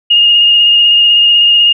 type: tone with vibrato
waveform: sine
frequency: 2843 Hz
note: F7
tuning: 30 cents sharp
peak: -4 dBFS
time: 0.1-1.73 s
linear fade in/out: 10 ms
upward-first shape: sine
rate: 16 Hz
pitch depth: 15 cents each way
effects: none